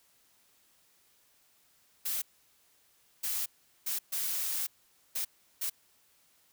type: noise bursts at uneven times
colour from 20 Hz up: blue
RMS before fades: -33 dBFS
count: 6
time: 2.05-2.22 / 3.23-3.46 / 3.86-3.99 / 4.12-4.67 / 5.15-5.25 / 5.61-5.7 s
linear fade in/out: 10 ms
effects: white hiss -67 dBFS RMS until 6.52 s